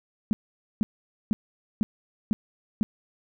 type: tone bursts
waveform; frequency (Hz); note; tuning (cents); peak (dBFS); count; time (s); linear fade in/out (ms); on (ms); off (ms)
sine; 215.2; A3; -38; -19; 6; 0.31-2.83; 0; 20; 480
effects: none